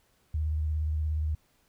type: tone with vibrato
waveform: sine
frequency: 77.1 Hz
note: D#2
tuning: 15 cents flat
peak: -26 dBFS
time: 0.34-1.35 s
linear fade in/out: 5 ms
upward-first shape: sine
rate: 17 Hz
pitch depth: 38 cents each way
effects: pink hiss -68 dBFS RMS until 1.68 s

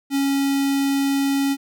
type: tone with notch filter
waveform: square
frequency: 276.5 Hz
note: C#4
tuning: 4 cents flat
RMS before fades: -20 dBFS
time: 0.1-1.57 s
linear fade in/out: 50 ms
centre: 1100 Hz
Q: 1.2
effects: none

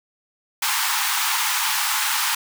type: high-pass noise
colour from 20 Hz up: pink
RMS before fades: -22 dBFS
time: 0.62-2.35 s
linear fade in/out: 5 ms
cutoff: 810 Hz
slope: 96 dB/octave
effects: none

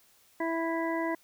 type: harmonic tone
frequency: 329.6 Hz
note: E4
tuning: in tune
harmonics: 1 / 2 / 3 / 5 / 6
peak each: -31 / -34 / -35 / -42 / -38 dBFS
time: 0.4-1.15 s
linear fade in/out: 5 ms
effects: white hiss -63 dBFS RMS until 1.23 s

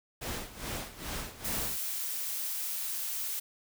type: noise with tremolo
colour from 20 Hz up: pink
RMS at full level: -36 dBFS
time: 0.21-1.77 s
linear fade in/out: 10 ms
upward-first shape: sine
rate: 2.4 Hz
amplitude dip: 80%
type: noise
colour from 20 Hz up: blue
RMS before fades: -35 dBFS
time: 1.44-3.4 s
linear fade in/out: 10 ms
effects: none

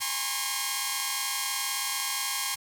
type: tone cluster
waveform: 5% pulse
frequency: 815 / 922 / 1009 / 1057 / 1096 Hz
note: G#5 / A#5 / B5 / C6 / C#6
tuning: -33 / -19 / +37 / +17 / -20 cents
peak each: -23 / -27 / -27 / -21 / -21 dBFS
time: 0-2.56 s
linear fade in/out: 20 ms
effects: 8-bit

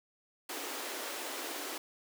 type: high-pass noise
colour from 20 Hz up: pink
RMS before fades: -40 dBFS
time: 0.49-1.78 s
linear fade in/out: 5 ms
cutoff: 280 Hz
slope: 48 dB/octave
effects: none

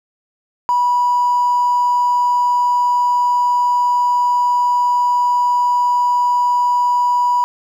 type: tone with hard clipping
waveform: triangle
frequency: 977 Hz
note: B5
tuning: 19 cents flat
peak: -12 dBFS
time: 0.69-7.44 s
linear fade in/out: 0 ms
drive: 3 dB
effects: none

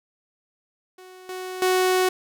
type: tone with level steps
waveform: sawtooth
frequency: 370 Hz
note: F#4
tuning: in tune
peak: -39 / -27 / -14 dBFS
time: 0.98-2.09 s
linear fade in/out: 5 ms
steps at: 1.29 / 1.62 s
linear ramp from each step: 2 ms
effects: none

